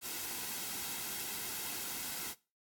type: noise with comb filter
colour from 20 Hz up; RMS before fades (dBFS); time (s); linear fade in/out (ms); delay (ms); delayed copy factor
white; -40; 0.01-2.35; 50; 1.7; -0.5
effects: noise-tail reverb RT60 0.3 s tail -20 dB re dry + AAC 64 kbps

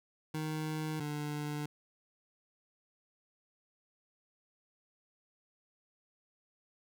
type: tone pair in turn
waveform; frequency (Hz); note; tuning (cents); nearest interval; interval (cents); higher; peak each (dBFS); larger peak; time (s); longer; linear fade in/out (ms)
25% pulse; 155.56 / 148.43; D#3 / D3; 0 / +19; minor second; 81; first; -31 / -32; first; 0.34-1 / 1-1.66; neither; 5
effects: none

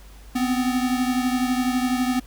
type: beating tone pair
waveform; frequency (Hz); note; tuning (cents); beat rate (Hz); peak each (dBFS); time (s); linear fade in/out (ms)
square; 249.7 / 261.7; B3 / C4; +19 / 0; 12; -22 / -27; 0.35-2.2; 10
effects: added 50 Hz sine -42 dBFS peak until 2.26 s + pink hiss -51 dBFS RMS until 2.26 s

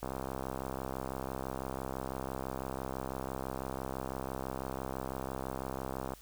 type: click train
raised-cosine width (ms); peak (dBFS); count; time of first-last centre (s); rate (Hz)
1; -23; 404; 0.03-6.136; 66
effects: added 50 Hz sine -57 dBFS peak until 6.21 s + white hiss -58 dBFS RMS until 6.21 s

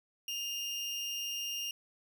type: tone with amplitude modulation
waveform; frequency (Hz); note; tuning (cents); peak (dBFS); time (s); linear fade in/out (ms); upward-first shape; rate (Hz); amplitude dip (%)
30% pulse; 2815; F7; +13; -31; 0.28-1.71; 2; sine; 253; 35
effects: none

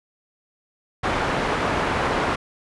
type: low-pass noise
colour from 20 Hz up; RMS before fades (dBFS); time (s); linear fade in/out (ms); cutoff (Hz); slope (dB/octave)
white; -23; 1.03-2.36; 10; 1300; 12
effects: resampled to 24000 Hz

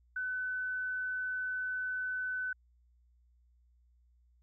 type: tone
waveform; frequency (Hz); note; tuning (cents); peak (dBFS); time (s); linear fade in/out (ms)
sine; 1507; F#6; +31; -33; 0.16-2.53; 5
effects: added 60 Hz sine -64 dBFS peak until 4.42 s

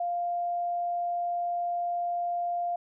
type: tone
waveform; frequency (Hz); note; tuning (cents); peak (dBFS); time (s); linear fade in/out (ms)
sine; 698.5; F5; 0; -27; 0-2.76; 5
effects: none

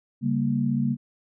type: chord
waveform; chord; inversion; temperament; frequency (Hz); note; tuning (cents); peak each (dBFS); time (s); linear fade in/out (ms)
sine; G diminished; second; equal; 138.59 / 196 / 233.1; Db3 / G3 / Bb3; 0 / 0 / 0; -26 / -28 / -24; 0.21-0.97; 50
effects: none

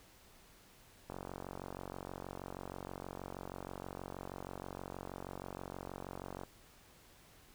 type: click train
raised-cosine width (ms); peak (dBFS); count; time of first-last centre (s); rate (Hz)
1; -29; 248; 1.1-6.435; 46.3
effects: pink hiss -62 dBFS RMS until 7.54 s

